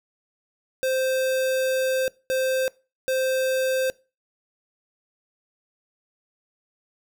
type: tone bursts at uneven times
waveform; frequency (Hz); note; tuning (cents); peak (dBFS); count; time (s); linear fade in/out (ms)
square; 522; C5; -4; -22; 3; 0.83-2.08 / 2.3-2.68 / 3.08-3.9; 0
effects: noise-tail reverb RT60 0.3 s tail -22 dB re dry